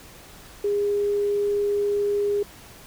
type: tone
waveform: sine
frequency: 408.5 Hz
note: G#4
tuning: 29 cents flat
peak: -20 dBFS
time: 0.64-2.43 s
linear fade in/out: 5 ms
effects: pink hiss -46 dBFS RMS until 2.86 s